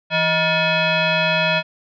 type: tone with frequency modulation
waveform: sine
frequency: 958 Hz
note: A#5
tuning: 47 cents sharp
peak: -15 dBFS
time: 0.1-1.63 s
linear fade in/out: 50 ms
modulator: 793 Hz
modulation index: 3.1
effects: none